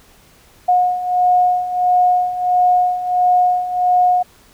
sine beating tone pair, 722 / 723.5 Hz, F#5 / F#5, -43 / -39 cents, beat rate 1.5 Hz, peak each -18 / -13 dBFS, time 0.68-4.23 s, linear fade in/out 10 ms, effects pink hiss -49 dBFS RMS until 4.53 s

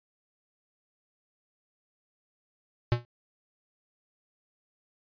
square tone with exponential decay, 120 Hz, B2, 49 cents flat, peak -18 dBFS, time 2.92-3.05 s, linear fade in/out 0 ms, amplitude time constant 27 ms, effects resampled to 11025 Hz

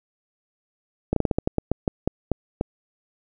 slowing click train, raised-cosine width 2 ms, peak -7 dBFS, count 13, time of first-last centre 1.13-2.611 s, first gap 33 ms, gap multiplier 1.22, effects none

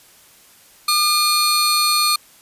sawtooth tone pair together, 1209 / 4316 Hz, D6 / C#8, +50 / -47 cents, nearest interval octave + minor seventh, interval 2203 cents, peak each -14 dBFS, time 0.88-2.16 s, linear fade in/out 5 ms, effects white hiss -49 dBFS RMS until 2.41 s + resampled to 32000 Hz

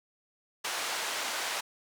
pink band-pass noise, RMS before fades -34 dBFS, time 0.64-1.61 s, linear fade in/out 10 ms, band 770 to 8700 Hz, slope 12 dB/octave, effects none

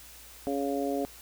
harmonic tone, 139.7 Hz, C#3, 14 cents sharp, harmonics 2 / 3 / 4 / 5, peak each -31 / -33 / -34 / -35 dBFS, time 0.47-1.05 s, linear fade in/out 0 ms, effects added 58 Hz sine -56 dBFS peak until 1.21 s + white hiss -50 dBFS RMS until 1.21 s

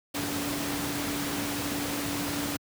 sine tone in noise, 287.1 Hz, D4, 39 cents flat, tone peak -33 dBFS, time 0.14-2.57 s, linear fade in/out 10 ms, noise pink, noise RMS -32 dBFS, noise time 0.14-2.57 s, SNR -4 dB, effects high-pass 100 Hz 12 dB/octave

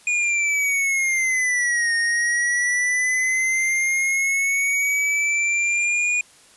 square linear two-way sweep, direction down then up, 2454 to 1847 to 2454 Hz, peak -19 dBFS, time 0.07-6.21 s, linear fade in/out 2 ms, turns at 1.94 s, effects white hiss -51 dBFS RMS until 6.56 s + resampled to 24000 Hz

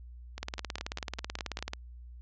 two click trains, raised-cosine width 0.2 ms, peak -22 / -17 dBFS, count 7 / 25, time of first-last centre 0.38-1.59 / 0.43-1.734 s, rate 4.96 / 18.4 Hz, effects added 60 Hz sine -45 dBFS peak until 2.21 s + resampled to 16000 Hz

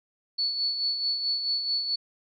sine tone with tremolo, 4435 Hz, C#8, in tune, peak -23 dBFS, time 0.38-1.96 s, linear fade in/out 10 ms, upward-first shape sine, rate 4.6 Hz, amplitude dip 50%, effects none

